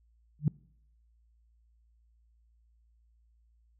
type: tone with exponential growth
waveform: sine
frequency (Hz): 148.8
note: D3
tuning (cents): +23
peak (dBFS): -18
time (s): 0.39-0.48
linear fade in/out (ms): 2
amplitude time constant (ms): 18
effects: noise-tail reverb RT60 0.7 s tail -24 dB re dry + added 57 Hz sine -63 dBFS peak until 3.79 s